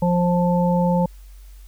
harmonic tone, 176.2 Hz, F3, 16 cents sharp, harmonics 1 / 3 / 5, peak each -17 / -22 / -24 dBFS, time 0.02-1.06 s, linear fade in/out 5 ms, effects added 47 Hz sine -39 dBFS peak until 1.67 s + white hiss -56 dBFS RMS until 1.67 s

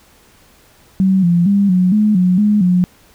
sine tone with pitch steps, 190.2 / 172.7 / 200.2 / 182.3 / 212 / 181.6 / 209.1 / 179.8 Hz, F#3 / F3 / G3 / F#3 / G#3 / F#3 / G#3 / F#3, +48 / -19 / +37 / -25 / +36 / -32 / +12 / -49 cents, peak -9 dBFS, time 1-2.84 s, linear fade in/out 0 ms, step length 230 ms, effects pink hiss -49 dBFS RMS until 3.14 s

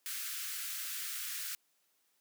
white high-pass noise, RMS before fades -40 dBFS, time 0.06-1.55 s, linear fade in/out 0 ms, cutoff 1300 Hz, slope 48 dB/octave, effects white hiss -75 dBFS RMS until 2.2 s + high-pass 200 Hz 12 dB/octave

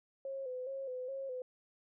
sine tone with vibrato, 523.3 Hz, C5, in tune, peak -38 dBFS, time 0.25-1.42 s, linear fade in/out 2 ms, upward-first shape square, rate 2.4 Hz, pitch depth 58 cents each way, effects none

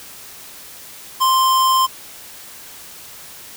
square tone, 1046.5 Hz, C6, in tune, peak -13 dBFS, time 1.2-1.87 s, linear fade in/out 20 ms, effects white hiss -38 dBFS RMS until 3.56 s

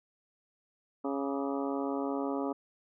harmonic tone with a mistuned harmonic, 138.59 Hz, C#3, in tune, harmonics 2 / 3 / 4 / 5 / 6 / 7 / 8 / 9, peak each -33 / -37 / -39 / -41 / -43 / -44 / -45 / -46 dBFS, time 1.04-2.53 s, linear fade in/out 10 ms, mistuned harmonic 8, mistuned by +81 cents, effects none

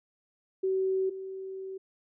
sine tone pair in turn, 380 / 382.2 Hz, F#4 / G4, +46 / -44 cents, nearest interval unison, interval 10 cents, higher second, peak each -25 / -36 dBFS, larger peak first, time 0.63-1.1 / 1.1-1.78 s, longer second, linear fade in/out 10 ms, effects none

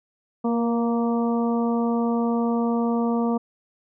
harmonic tone with a mistuned harmonic, 233.1 Hz, A#3, in tune, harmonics 1 / 2 / 3 / 4 / 5, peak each -21 / -27 / -31 / -33 / -35 dBFS, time 0.44-3.38 s, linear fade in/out 10 ms, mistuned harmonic 2, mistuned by +18 cents, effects none

